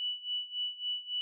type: tone with tremolo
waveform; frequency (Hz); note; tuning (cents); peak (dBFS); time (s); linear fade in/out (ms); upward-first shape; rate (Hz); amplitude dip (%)
sine; 2960; F#7; 0; -30; 0-1.21; 0; sine; 3.6; 85
effects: none